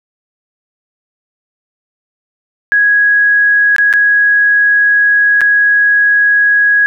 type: tone with dropouts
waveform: sine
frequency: 1661.2 Hz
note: G#6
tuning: in tune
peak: -6 dBFS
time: 2.72-6.86 s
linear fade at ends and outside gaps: 0 ms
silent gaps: 3.763-3.783 / 3.928-3.937 / 5.408-5.415 s
effects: none